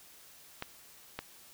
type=clicks; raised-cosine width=0.3 ms; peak=-20 dBFS; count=2; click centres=0.624 / 1.19 s; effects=white hiss -56 dBFS RMS until 1.53 s